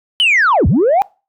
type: linear two-way sweep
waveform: sine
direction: down then up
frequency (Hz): 3090 to 61.7 to 827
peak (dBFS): -7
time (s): 0.2-1.02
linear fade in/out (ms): 0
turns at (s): 0.67
effects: noise-tail reverb RT60 0.3 s tail -24 dB re dry + tanh soft clip ceiling -6 dBFS